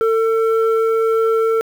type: tone pair together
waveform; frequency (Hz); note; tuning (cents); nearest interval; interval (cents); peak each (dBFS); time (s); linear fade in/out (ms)
sine; 449.2 / 1346; A4 / E6; +36 / +36; octave + perfect fifth; 1900; -12 / -20; 0.01-1.61; 0
effects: tanh soft clip ceiling -9 dBFS + 7-bit